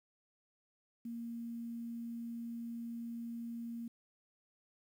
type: tone with quantisation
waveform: sine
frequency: 233.1 Hz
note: A#3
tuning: in tune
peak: -40 dBFS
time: 1.05-3.88 s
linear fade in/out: 5 ms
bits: 11
effects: none